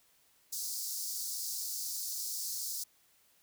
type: high-pass noise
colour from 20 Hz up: pink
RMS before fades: -38 dBFS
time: 0.52-2.84 s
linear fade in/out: 10 ms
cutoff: 4600 Hz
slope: 48 dB/octave
effects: white hiss -68 dBFS RMS until 3.42 s